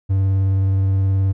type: tone with vibrato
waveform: triangle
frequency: 96.5 Hz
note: G2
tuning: 27 cents flat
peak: -12 dBFS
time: 0.09-1.33 s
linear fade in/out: 20 ms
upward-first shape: sine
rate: 19 Hz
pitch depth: 17 cents each way
effects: none